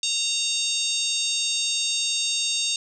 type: harmonic tone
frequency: 923 Hz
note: A#5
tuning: 17 cents flat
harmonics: 3 / 4 / 5 / 6 / 7 / 8 / 9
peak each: -31 / -26 / -30 / -34 / -30 / -34 / -33 dBFS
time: 0.03-2.76 s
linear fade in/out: 2 ms
effects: none